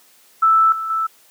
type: tone with level steps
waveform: sine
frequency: 1318.5 Hz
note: E6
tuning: in tune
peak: -10 / -22 / -17 dBFS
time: 0.42-1.07 s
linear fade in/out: 10 ms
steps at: 0.72 / 0.9 s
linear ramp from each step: 2 ms
effects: white hiss -52 dBFS RMS until 1.3 s + high-pass 200 Hz 12 dB/octave